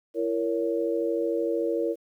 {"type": "chord", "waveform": "sine", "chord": "A# diminished", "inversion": "second", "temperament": "just", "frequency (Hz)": [335.6, 466.2, 559.4], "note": ["E4", "A#4", "C#5"], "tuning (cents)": [31, 0, 16], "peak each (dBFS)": [-28, -27, -30], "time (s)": [0.14, 1.96], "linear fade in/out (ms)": 50, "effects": ["10-bit"]}